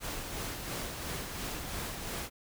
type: noise with tremolo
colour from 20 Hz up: pink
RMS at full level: -37 dBFS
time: 0-2.3 s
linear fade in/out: 50 ms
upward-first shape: sine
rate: 2.9 Hz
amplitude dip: 35%
effects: none